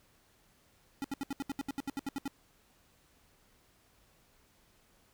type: tone bursts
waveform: square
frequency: 277.2 Hz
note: C#4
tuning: in tune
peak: -34 dBFS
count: 14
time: 1.02-2.278 s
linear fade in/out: 0 ms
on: 23 ms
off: 72 ms
effects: pink hiss -67 dBFS RMS until 5.13 s